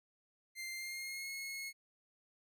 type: tone with pitch glide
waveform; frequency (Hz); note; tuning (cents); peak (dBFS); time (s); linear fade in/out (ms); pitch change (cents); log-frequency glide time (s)
sawtooth; 2093 to 2173; C7 to C#7; 0 to -35; -38; 0.55-1.73; 50; +65; 0.73-1.3
effects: none

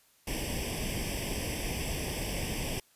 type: noise with comb filter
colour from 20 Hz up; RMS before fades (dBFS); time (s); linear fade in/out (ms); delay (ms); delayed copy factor
pink; -34; 0.27-2.8; 5; 0.37; +0.9
effects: white hiss -65 dBFS RMS until 2.95 s + resampled to 32000 Hz

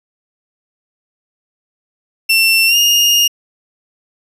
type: tone with pitch glide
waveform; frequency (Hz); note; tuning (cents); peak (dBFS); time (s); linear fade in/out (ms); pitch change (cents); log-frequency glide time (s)
30% pulse; 2700 to 2839; E7 to F7; +41 to +28; -6; 2.29-3.28; 10; +87; 2.67-2.77
effects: resampled to 32000 Hz

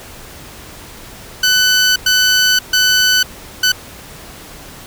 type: tone bursts at uneven times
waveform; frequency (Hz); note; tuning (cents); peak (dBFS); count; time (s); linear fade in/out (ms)
15% pulse; 1500; F#6; +23; -3; 4; 1.43-1.96 / 2.06-2.59 / 2.73-3.23 / 3.63-3.72; 5
effects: pink hiss -35 dBFS RMS until 4.86 s

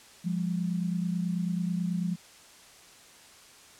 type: tone pair together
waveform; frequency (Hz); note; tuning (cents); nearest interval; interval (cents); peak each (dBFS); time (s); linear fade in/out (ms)
sine; 174.61 / 203.8; F3 / G#3; 0 / -32; minor third; 268; -28 / -33; 0.24-2.16; 20
effects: white hiss -53 dBFS RMS until 3.79 s + low-pass 9000 Hz 12 dB/octave

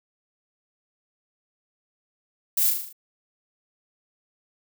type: noise with echo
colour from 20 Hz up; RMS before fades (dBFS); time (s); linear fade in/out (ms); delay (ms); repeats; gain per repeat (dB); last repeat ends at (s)
violet; -22; 2.57-2.7; 5; 38; 6; -4; 2.928
effects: none

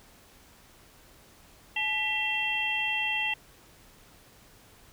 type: tone cluster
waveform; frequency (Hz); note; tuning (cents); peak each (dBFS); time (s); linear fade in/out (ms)
sine; 855 / 1979 / 2711 / 3207; A5 / B6 / E7 / G7; -50 / +3 / +48 / +39; -36 / -34 / -28 / -35; 1.76-3.34; 5
effects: pink hiss -56 dBFS RMS until 4.92 s

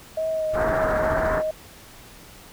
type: tone with vibrato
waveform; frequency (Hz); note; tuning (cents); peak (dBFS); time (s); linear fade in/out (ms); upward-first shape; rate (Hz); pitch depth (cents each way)
sine; 632; D#5; +27; -22; 0.17-1.51; 5; sine; 2.2; 23
type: low-pass noise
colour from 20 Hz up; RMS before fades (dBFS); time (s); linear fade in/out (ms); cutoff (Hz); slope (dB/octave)
white; -26; 0.53-1.43; 50; 1700; 48
type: noise with tremolo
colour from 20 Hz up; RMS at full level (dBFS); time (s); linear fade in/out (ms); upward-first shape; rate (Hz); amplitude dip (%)
brown; -30; 0.53-1.39; 10; sine; 14; 70
effects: pink hiss -46 dBFS RMS until 2.52 s

